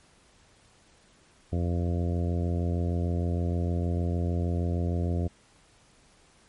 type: harmonic tone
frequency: 86.5 Hz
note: F2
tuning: 16 cents flat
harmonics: 1 / 2 / 3 / 4 / 5 / 6 / 7 / 8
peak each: -26 / -32 / -36 / -38 / -40 / -42 / -43 / -44 dBFS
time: 1.52-5.28 s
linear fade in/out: 10 ms
effects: pink hiss -60 dBFS RMS until 6.48 s + MP3 48 kbps